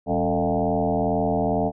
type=tone with frequency modulation; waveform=sine; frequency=444.2 Hz; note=A4; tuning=16 cents sharp; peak=-19 dBFS; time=0.06-1.72 s; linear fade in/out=50 ms; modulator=82.2 Hz; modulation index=4; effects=none